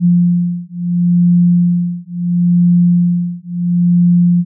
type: beating tone pair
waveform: sine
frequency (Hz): 174.61 / 175.34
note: F3 / F3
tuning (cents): 0 / +7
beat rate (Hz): 0.73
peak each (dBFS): -12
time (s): 0-4.45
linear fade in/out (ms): 50
effects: none